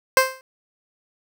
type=tone with exponential decay; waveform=15% pulse; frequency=523.3 Hz; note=C5; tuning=in tune; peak=-3 dBFS; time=0.17-0.41 s; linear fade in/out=1 ms; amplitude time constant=52 ms; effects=none